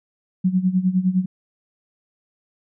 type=tone with tremolo; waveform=sine; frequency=185 Hz; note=F#3; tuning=in tune; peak=-13 dBFS; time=0.44-1.26 s; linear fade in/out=10 ms; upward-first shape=sine; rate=9.8 Hz; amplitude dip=80%; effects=none